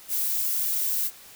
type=noise with flanger; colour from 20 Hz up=violet; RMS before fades=-26 dBFS; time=0.08-1.11 s; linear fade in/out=50 ms; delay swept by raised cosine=1.7 to 3.3 ms; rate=1.7 Hz; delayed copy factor=+0.5; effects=white hiss -48 dBFS RMS until 1.35 s